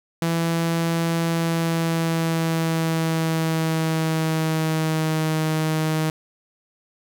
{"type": "tone with pitch glide", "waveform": "sawtooth", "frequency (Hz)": [166.4, 157.24], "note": ["E3", "D#3"], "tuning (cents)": [17, 19], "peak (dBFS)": -16, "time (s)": [0.22, 6.1], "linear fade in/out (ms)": 2, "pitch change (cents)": -98, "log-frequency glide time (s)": [1.24, 5.39], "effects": ["9-bit"]}